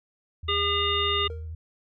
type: tone with vibrato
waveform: sine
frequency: 80.3 Hz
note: E2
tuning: 45 cents flat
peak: -33 dBFS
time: 0.43-1.55 s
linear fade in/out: 5 ms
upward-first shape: triangle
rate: 13 Hz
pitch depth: 52 cents each way
type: harmonic tone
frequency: 404.8 Hz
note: G#4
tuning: 44 cents flat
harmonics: 1 / 3 / 5 / 7 / 9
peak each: -30 / -28 / -33 / -28 / -28 dBFS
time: 0.48-1.28 s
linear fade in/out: 10 ms
type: tone with exponential decay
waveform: triangle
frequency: 464.1 Hz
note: A#4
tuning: 8 cents flat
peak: -32 dBFS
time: 1.3-1.55 s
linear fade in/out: 1 ms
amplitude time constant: 54 ms
effects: none